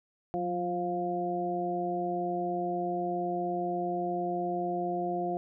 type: harmonic tone with a mistuned harmonic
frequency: 175.8 Hz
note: F3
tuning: 12 cents sharp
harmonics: 1 / 2 / 3 / 4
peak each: -37 / -33 / -40 / -32 dBFS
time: 0.34-5.37 s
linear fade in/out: 0 ms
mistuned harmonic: 1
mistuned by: +39 cents
effects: none